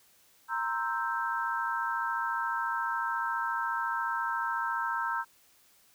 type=chord; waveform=sine; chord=C dominant seventh; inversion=third; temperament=equal; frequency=932.3 / 1046.5 / 1318.5 / 1568 Hz; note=Bb5 / C6 / E6 / G6; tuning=0 / 0 / 0 / 0 cents; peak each=-33 / -38 / -34 / -34 dBFS; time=0.48-5.25 s; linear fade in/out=50 ms; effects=white hiss -63 dBFS RMS until 5.94 s